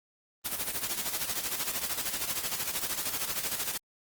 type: noise with tremolo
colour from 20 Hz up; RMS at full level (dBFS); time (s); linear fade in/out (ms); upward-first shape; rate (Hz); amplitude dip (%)
white; -30; 0.44-3.78; 20; sine; 13; 70
effects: Opus 24 kbps